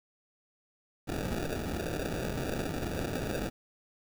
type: noise with sample-and-hold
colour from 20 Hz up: white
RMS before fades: -34 dBFS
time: 1.07-3.5 s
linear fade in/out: 20 ms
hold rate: 1050 Hz
effects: none